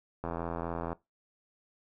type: click train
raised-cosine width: 1 ms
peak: -21 dBFS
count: 59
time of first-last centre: 0.24-0.93 s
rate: 84.1 Hz
effects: noise-tail reverb RT60 0.2 s tail -20 dB re dry